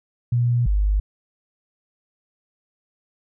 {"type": "tone pair in turn", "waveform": "sine", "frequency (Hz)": [120.6, 50.61], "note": ["B2", "G#1"], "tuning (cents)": [-41, -44], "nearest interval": "octave + minor third", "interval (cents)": 1503, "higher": "first", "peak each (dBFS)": -16, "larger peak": "neither", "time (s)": [[0.32, 0.66], [0.66, 1]], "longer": "neither", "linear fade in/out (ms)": 5, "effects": []}